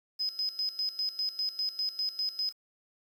sine tone with tremolo, 5050 Hz, D#8, 25 cents sharp, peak -27 dBFS, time 0.19-2.53 s, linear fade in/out 20 ms, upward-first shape square, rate 5 Hz, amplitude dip 80%, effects tanh soft clip ceiling -24 dBFS + 9-bit

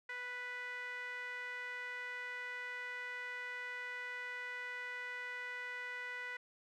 sawtooth tone with band-pass filter, 493.9 Hz, B4, in tune, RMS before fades -44 dBFS, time 0.09-6.37 s, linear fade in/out 5 ms, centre 1800 Hz, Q 8.8, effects none

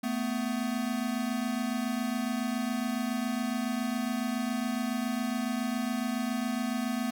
square tone pair together, 222.3 / 249.5 Hz, A3 / B3, +18 / +18 cents, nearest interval major second, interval 200 cents, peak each -33 / -32 dBFS, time 0.03-7.11 s, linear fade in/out 10 ms, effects none

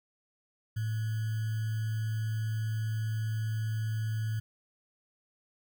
sine tone with sample-and-hold, 110 Hz, A2, in tune, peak -29 dBFS, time 0.76-4.4 s, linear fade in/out 10 ms, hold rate 1575 Hz, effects none

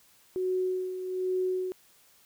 sine tone with tremolo, 370 Hz, F#4, in tune, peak -25 dBFS, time 0.36-1.72 s, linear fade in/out 0 ms, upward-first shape sine, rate 1.2 Hz, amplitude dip 60%, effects white hiss -61 dBFS RMS until 2.25 s

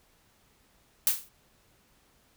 blue noise with exponential decay, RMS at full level -20 dBFS, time 1.07-1.29 s, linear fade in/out 1 ms, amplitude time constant 46 ms, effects pink hiss -65 dBFS RMS until 2.36 s

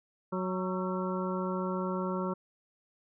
harmonic tone with a mistuned harmonic, 185 Hz, F#3, in tune, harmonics 1 / 2 / 3 / 5 / 6 / 7, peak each -33 / -36 / -38 / -40 / -41 / -41 dBFS, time 0.32-2.34 s, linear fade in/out 10 ms, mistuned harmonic 7, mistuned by +63 cents, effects none

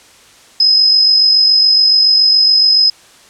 sine tone with amplitude modulation, 5080 Hz, D#8, 35 cents sharp, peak -4 dBFS, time 0.6-2.9 s, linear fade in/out 5 ms, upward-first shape sine, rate 47.1 Hz, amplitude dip 40%, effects white hiss -43 dBFS RMS until 3.29 s + low-pass 8000 Hz 12 dB/octave

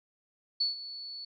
sine tone with ADSR envelope, 4435 Hz, C#8, in tune, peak -24 dBFS, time 0.6-1.25 s, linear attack 9 ms, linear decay 140 ms, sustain -15 dB, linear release 6 ms, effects none

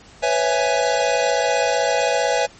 square chord, C# minor seventh, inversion third, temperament equal with one note detuned, 498.8 / 554.4 / 659.3 / 830.6 Hz, B4 / C#5 / E5 / G#5, +17 / 0 / 0 / 0 cents, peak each -23 dBFS, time 0.22-2.47 s, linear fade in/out 20 ms, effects pink hiss -46 dBFS RMS until 2.59 s + MP3 32 kbps

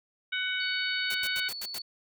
harmonic tone, 747 Hz, F#5, 16 cents sharp, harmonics 2 / 3 / 4 / 5, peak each -32 / -34 / -35 / -36 dBFS, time 0.32-1.49 s, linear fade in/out 10 ms
sine tone, 4442 Hz, C#8, 3 cents sharp, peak -36 dBFS, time 0.6-1.82 s, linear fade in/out 5 ms
white noise bursts, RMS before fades -38 dBFS, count 6, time 1.1-1.786 s, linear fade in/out 5 ms, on 46 ms, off 82 ms
effects none

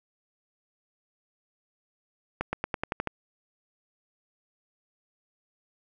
accelerating click train, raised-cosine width 0.5 ms, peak -13 dBFS, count 8, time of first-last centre 2.41-3.073 s, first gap 120 ms, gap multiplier 0.92, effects none

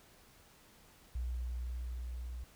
sine tone with level ramp, 61 Hz, B1, 21 cents flat, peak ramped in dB -34 to -40 dBFS, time 1.15-2.44 s, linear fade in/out 5 ms, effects pink hiss -62 dBFS RMS until 2.55 s

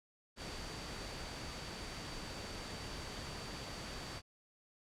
sine tone in noise, 4600 Hz, D8, 37 cents flat, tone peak -53 dBFS, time 0.36-4.22 s, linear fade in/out 50 ms, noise pink, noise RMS -45 dBFS, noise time 0.36-4.22 s, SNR -11 dB, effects low-pass 7000 Hz 12 dB/octave

